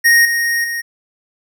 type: tone with level steps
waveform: square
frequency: 1864.7 Hz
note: A#6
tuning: in tune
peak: -8 / -15 / -20 dBFS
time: 0.04-0.82 s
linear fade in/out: 20 ms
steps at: 0.25 / 0.64 s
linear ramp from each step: 2 ms
effects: none